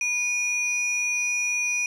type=tone pair together; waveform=sine; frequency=2445 / 5849 Hz; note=D#7 / F#8; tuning=-31 / -21 cents; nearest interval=octave + minor third; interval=1510 cents; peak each=-22 / -27 dBFS; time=0.01-1.86 s; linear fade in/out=2 ms; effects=tanh soft clip ceiling -19 dBFS